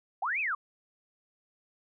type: linear two-way sweep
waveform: sine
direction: up then down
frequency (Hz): 681 to 2637 to 1083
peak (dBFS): -28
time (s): 0.22-0.55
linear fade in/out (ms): 5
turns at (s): 0.4
effects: none